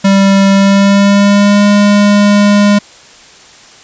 square tone with pitch glide, 196 to 204.6 Hz, G3 to G#3, 0 to -26 cents, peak -5 dBFS, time 0.04-2.79 s, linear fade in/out 10 ms, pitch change +74 cents, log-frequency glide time 0.51-1.65 s, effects white hiss -37 dBFS RMS until 3.83 s + resampled to 16000 Hz

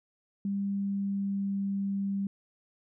sine tone with pitch glide, 198.9 to 197.53 Hz, G3 to G3, +25 to +13 cents, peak -28 dBFS, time 0.45-2.27 s, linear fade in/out 2 ms, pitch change -12 cents, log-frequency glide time 0.64-1.59 s, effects none

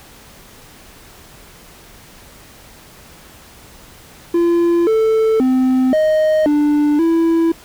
triangle tone with pitch steps, 342 / 442 / 258 / 622 / 295.3 / 330.7 Hz, F4 / A4 / C4 / D#5 / D4 / E4, -36 / +8 / -24 / -1 / +10 / +6 cents, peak -9 dBFS, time 4.34-7.52 s, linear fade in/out 5 ms, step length 530 ms, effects pink hiss -42 dBFS RMS until 7.64 s

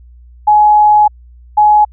sine tone pair in turn, 842 / 842 Hz, G#5 / G#5, +24 / +24 cents, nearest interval unison, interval 0 cents, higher neither, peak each -4 dBFS, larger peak neither, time 0.47-1.08 / 1.57-1.85 s, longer first, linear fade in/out 10 ms, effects added 60 Hz sine -36 dBFS peak until 1.92 s

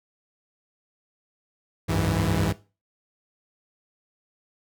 sawtooth tone cluster, 67.7 / 92.6 / 102 / 164.3 Hz, C#2 / F#2 / G#2 / E3, -40 / +2 / -31 / -5 cents, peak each -27 / -25 / -22 / -22 dBFS, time 1.88-2.53 s, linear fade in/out 20 ms, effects noise-tail reverb RT60 0.3 s tail -17 dB re dry

